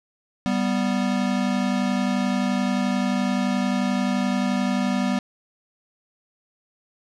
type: tone pair together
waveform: square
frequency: 195.4 / 246.9 Hz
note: G3 / B3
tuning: -5 / 0 cents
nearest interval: major third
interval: 405 cents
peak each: -24 dBFS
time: 0.46-5.19 s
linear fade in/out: 0 ms
effects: low-pass 6000 Hz 12 dB/octave